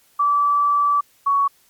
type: tone pair in turn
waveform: sine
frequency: 1157 / 1119.5 Hz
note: D6 / C#6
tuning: -26 / +17 cents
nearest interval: minor second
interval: 57 cents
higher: first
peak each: -14 dBFS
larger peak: neither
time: 0.19-1.01 / 1.26-1.48 s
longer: first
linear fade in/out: 10 ms
effects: white hiss -57 dBFS RMS until 1.69 s + MP3 96 kbps